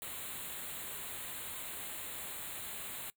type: band-stop noise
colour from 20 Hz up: white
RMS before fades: -43 dBFS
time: 0.02-3.1 s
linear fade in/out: 0 ms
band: 4200 to 7000 Hz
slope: 96 dB/octave
effects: noise-tail reverb RT60 0.1 s tail -21 dB re dry

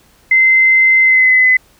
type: tone with pitch glide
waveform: sine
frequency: 2068 to 2024 Hz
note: C7 to B6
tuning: -21 to +42 cents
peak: -6 dBFS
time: 0.31-1.57 s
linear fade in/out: 5 ms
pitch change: -37 cents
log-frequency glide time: 1.02-1.36 s
effects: pink hiss -50 dBFS RMS until 1.79 s

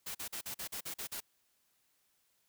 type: noise bursts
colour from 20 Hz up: white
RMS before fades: -41 dBFS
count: 9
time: 0.06-1.205 s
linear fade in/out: 10 ms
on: 89 ms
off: 43 ms
effects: white hiss -75 dBFS RMS until 2.48 s

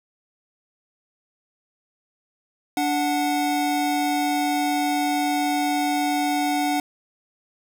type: tone pair together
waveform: square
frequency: 291.9 / 738.7 Hz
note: D4 / F#5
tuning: -10 / -3 cents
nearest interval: octave + major third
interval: 1607 cents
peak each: -24 dBFS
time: 2.77-6.8 s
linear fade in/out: 2 ms
effects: none

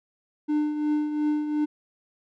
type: tone with tremolo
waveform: triangle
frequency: 300 Hz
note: D4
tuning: 37 cents sharp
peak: -18 dBFS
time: 0.48-1.66 s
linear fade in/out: 20 ms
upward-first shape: triangle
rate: 2.8 Hz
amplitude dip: 60%
effects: none

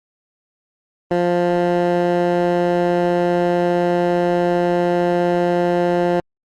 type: tone with band-pass filter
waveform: 15% pulse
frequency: 175.3 Hz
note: F3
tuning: 7 cents sharp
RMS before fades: -17 dBFS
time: 1.11-6.2 s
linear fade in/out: 2 ms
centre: 510 Hz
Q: 0.67
effects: Opus 24 kbps

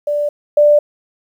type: tone pair in turn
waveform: sine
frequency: 587.3 / 590.4 Hz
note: D5 / D5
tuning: 0 / +9 cents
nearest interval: unison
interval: 9 cents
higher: second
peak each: -14 / -6 dBFS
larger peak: second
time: 0.07-0.29 / 0.57-0.79 s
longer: neither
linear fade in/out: 5 ms
effects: 8-bit

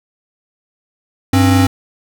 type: tone pair together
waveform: square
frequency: 97.65 / 267.1 Hz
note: G2 / C4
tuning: -6 / +36 cents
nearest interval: octave + perfect fourth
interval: 1742 cents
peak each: -12 / -12 dBFS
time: 1.33-1.67 s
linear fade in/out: 5 ms
effects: none

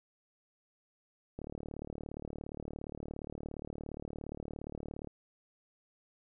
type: click train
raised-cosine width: 2 ms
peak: -28 dBFS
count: 138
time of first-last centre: 1.39-5.073 s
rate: 37.2 Hz
effects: none

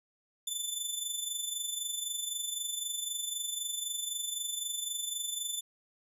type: tone with amplitude modulation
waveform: 15% pulse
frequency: 3520 Hz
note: A7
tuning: in tune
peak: -24 dBFS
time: 0.47-5.61 s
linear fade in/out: 5 ms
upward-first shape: sine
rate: 23.9 Hz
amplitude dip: 60%
effects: resampled to 32000 Hz

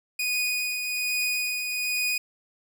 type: tone with tremolo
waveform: sawtooth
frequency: 2477 Hz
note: D#7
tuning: 8 cents flat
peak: -20 dBFS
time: 0.19-2.18 s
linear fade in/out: 5 ms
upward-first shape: triangle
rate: 1.2 Hz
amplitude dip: 45%
effects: none

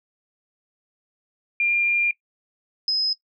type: tone pair in turn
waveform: sine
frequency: 2398 / 5081 Hz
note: D7 / D#8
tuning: +36 / +35 cents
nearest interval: octave + minor second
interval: 1299 cents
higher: second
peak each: -18 dBFS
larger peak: neither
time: 1.6-2.11 / 2.88-3.13 s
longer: first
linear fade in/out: 2 ms
effects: noise-tail reverb RT60 0.1 s tail -19 dB re dry

